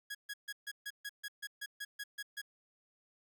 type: tone bursts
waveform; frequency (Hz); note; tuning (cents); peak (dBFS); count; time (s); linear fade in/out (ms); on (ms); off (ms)
sawtooth; 1661.2; G#6; 0; -36; 13; 0.1-2.417; 10; 49; 140
effects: none